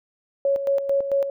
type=tone with tremolo; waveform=sine; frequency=554.4 Hz; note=C#5; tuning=in tune; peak=-17 dBFS; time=0.45-1.3 s; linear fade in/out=2 ms; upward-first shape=square; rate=4.5 Hz; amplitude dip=60%; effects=none